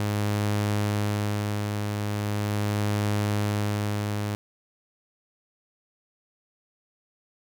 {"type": "tone with tremolo", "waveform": "sawtooth", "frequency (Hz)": 103.83, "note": "G#2", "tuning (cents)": 0, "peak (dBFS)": -19, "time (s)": [0, 4.35], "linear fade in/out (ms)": 0, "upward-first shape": "sine", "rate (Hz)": 0.4, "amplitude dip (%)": 35, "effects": []}